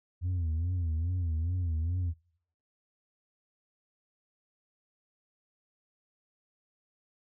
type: tone with vibrato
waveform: sine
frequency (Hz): 85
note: F2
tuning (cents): -46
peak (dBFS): -25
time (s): 0.21-2.14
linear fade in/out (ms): 50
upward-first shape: sine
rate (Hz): 2.4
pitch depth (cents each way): 130
effects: noise-tail reverb RT60 0.7 s tail -26 dB re dry + tanh soft clip ceiling -27 dBFS